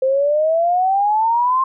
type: exponential sweep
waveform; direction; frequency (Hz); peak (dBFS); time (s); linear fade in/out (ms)
sine; up; 518 to 1067; -13; 0.02-1.64; 5
effects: none